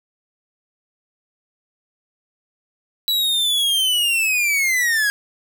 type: linear sweep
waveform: 45% pulse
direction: down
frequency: 3951 to 1628 Hz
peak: -16 dBFS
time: 3.08-5.1 s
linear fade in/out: 0 ms
effects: none